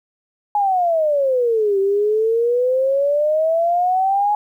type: exponential two-way sweep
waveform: sine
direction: down then up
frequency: 840 to 386.8 to 840 Hz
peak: -14 dBFS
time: 0.55-4.35 s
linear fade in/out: 2 ms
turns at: 1.79 s
effects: 9-bit